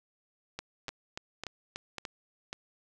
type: two click trains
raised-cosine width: 0.2 ms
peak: -20 / -20 dBFS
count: 6 / 4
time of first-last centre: 0.59-2.052 / 0.89-2.529 s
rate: 3.42 / 1.83 Hz
effects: none